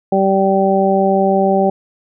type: harmonic tone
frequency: 193.8 Hz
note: G3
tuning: 20 cents flat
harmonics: 1 / 2 / 3 / 4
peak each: -16 / -16 / -16 / -16 dBFS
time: 0.12-1.7 s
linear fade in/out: 5 ms
effects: none